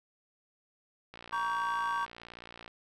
click train, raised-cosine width 0.3 ms, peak -30 dBFS, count 91, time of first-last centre 1.14-2.678 s, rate 58.5 Hz
triangle chord, G diminished, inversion first, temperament just, 940.8 / 1128.9 / 1568 Hz, Bb5 / Db6 / G6, +16 / +31 / 0 cents, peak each -32 / -31 / -35 dBFS, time 1.32-2.06 s, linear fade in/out 20 ms
effects none

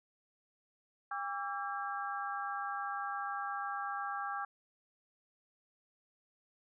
harmonic tone with a mistuned harmonic, 268.6 Hz, C4, 46 cents sharp, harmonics 3 / 4 / 5 / 6, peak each -40 / -41 / -42 / -43 dBFS, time 1.11-4.45 s, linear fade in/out 5 ms, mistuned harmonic 4, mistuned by +120 cents, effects none

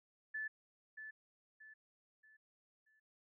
sine tone with echo, 1742 Hz, A6, 18 cents flat, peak -39 dBFS, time 0.34-0.48 s, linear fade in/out 10 ms, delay 630 ms, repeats 4, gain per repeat -8 dB, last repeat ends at 3 s, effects none

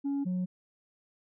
sine tone pair in turn, 280 / 182.22 Hz, C#4 / F#3, +18 / -26 cents, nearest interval perfect fifth, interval 744 cents, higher first, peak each -26 dBFS, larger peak neither, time 0.04-0.25 / 0.25-0.46 s, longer neither, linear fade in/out 20 ms, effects tanh soft clip ceiling -27 dBFS

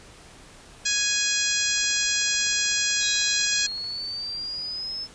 harmonic tone, 830 Hz, G#5, 1 cent flat, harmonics 2 / 3 / 4 / 5 / 6 / 7 / 8 / 9, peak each -30 / -30 / -30 / -30 / -30 / -30 / -30 / -30 dBFS, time 0.85-3.67 s, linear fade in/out 10 ms
click train, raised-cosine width 0.5 ms, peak -33 dBFS, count 35, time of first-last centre 1.78-3.905 s, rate 16 Hz
sine exponential sweep, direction up, 3857 to 5274 Hz, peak -29 dBFS, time 3-5.08 s, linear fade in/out 50 ms
effects pink hiss -48 dBFS RMS until 5.14 s + resampled to 22050 Hz

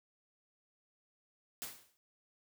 white noise with exponential decay, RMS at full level -40 dBFS, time 1.62-1.97 s, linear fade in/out 0 ms, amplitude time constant 74 ms, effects none

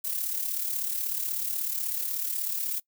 violet noise with amplitude modulation, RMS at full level -28 dBFS, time 0.04-2.8 s, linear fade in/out 10 ms, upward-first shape sine, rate 36.3 Hz, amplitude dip 55%, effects noise-tail reverb RT60 0.1 s tail -23 dB re dry

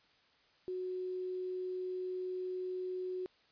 sine tone with quantisation, 367.9 Hz, F#4, 10 cents flat, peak -36 dBFS, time 0.68-3.26 s, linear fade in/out 0 ms, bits 10, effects white hiss -68 dBFS RMS until 3.51 s + resampled to 11025 Hz

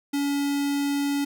square tone with notch filter, 283.4 Hz, C#4, 38 cents sharp, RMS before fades -25 dBFS, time 0.13-1.25 s, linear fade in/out 10 ms, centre 1100 Hz, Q 1.3, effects none

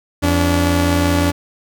sawtooth tone pair together, 85.41 / 287.3 Hz, F2 / D4, -38 / -38 cents, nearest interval octave + major sixth, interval 2100 cents, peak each -12 dBFS, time 0.22-1.32 s, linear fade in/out 20 ms, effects none

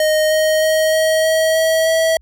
square tone with pitch steps, 620 / 624.7 / 629.4 / 634.1 / 638.9 / 643.7 / 648.6 Hz, D#5 / D#5 / D#5 / D#5 / D#5 / E5 / E5, -6 / +7 / +20 / +33 / +46 / -41 / -28 cents, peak -13 dBFS, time 0-2.17 s, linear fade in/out 2 ms, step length 310 ms, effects added 60 Hz sine -46 dBFS peak until 2.21 s

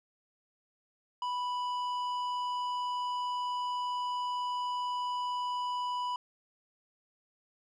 sine tone with tanh clipping, 987.8 Hz, B5, in tune, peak -33 dBFS, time 1.22-6.16 s, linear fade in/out 2 ms, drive 10 dB, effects none

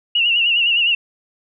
sine tone with vibrato, 2800 Hz, F7, 4 cents sharp, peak -13 dBFS, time 0.15-0.95 s, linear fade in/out 5 ms, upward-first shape sine, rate 9.8 Hz, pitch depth 77 cents each way, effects none

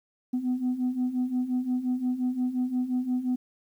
sine beating tone pair, 247.7 / 253.4 Hz, B3 / B3, +5 / +45 cents, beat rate 5.7 Hz, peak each -29 / -25 dBFS, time 0.33-3.36 s, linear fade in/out 10 ms, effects tanh soft clip ceiling -21 dBFS + 10-bit

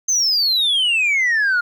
sine exponential sweep, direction down, 6370 to 1396.9 Hz, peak -12 dBFS, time 0.08-1.61 s, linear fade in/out 10 ms, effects tanh soft clip ceiling -13 dBFS + 9-bit

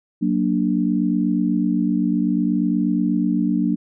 sine chord, Gb augmented, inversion none, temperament equal, 185 / 233.1 / 293.7 Hz, Gb3 / Bb3 / D4, 0 / 0 / 0 cents, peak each -21 dBFS, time 0.21-3.76 s, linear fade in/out 20 ms, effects none

